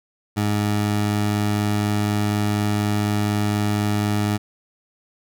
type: tone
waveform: 20% pulse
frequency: 104.1 Hz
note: G#2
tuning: 5 cents sharp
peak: -14 dBFS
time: 0.36-4.38 s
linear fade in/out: 20 ms
effects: none